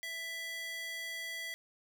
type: tone with high-pass filter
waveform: square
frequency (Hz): 662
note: E5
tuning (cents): +7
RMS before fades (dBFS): -41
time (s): 0.03-1.54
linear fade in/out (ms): 0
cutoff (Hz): 2200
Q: 2.2
effects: none